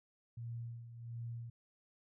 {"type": "tone with tremolo", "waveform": "sine", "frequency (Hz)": 117.2, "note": "A#2", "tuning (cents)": 10, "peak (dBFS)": -40, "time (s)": [0.37, 1.5], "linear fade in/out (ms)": 5, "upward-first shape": "sine", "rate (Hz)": 1.4, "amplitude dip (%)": 65, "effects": []}